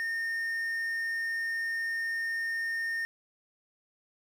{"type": "tone with quantisation", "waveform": "triangle", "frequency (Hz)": 1828, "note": "A#6", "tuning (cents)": -34, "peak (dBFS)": -28, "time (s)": [0, 3.05], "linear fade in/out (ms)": 0, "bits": 9, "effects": []}